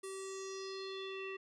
square tone with low-pass filter sweep, 385 Hz, G4, 31 cents flat, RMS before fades -44 dBFS, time 0.03-1.37 s, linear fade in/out 10 ms, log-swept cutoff 9900 to 2400 Hz, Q 5.2, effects none

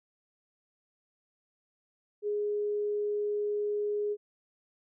sine tone, 415.3 Hz, G#4, in tune, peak -28 dBFS, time 2.22-4.17 s, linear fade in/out 50 ms, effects none

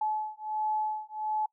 sine beating tone pair, 858 / 859.4 Hz, A5 / A5, -44 / -41 cents, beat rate 1.4 Hz, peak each -32 / -32 dBFS, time 0.01-1.46 s, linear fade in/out 5 ms, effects noise-tail reverb RT60 0.1 s tail -25 dB re dry

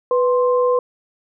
sine tone pair together, 495.1 / 1049 Hz, B4 / C6, +4 / +4 cents, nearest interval octave + minor second, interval 1300 cents, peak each -14 / -21 dBFS, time 0.11-0.79 s, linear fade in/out 2 ms, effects none

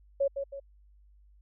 sine tone with echo, 554.4 Hz, C#5, in tune, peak -23 dBFS, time 0.2-0.28 s, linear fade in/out 10 ms, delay 160 ms, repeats 2, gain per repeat -7 dB, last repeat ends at 0.6 s, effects added 50 Hz sine -56 dBFS peak until 1.41 s

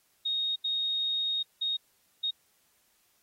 sine tone bursts at uneven times, 3729 Hz, A#7, in tune, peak -27 dBFS, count 4, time 0.25-0.56 / 0.64-1.43 / 1.61-1.77 / 2.23-2.31 s, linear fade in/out 10 ms, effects white hiss -69 dBFS RMS until 3.22 s + AAC 48 kbps

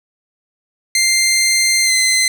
15% pulse tone with pitch glide, 2093 to 2056 Hz, C7 to C7, 0 to -31 cents, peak -5 dBFS, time 0.95-2.28 s, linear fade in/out 2 ms, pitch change -31 cents, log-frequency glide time 1.84-1.92 s, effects none

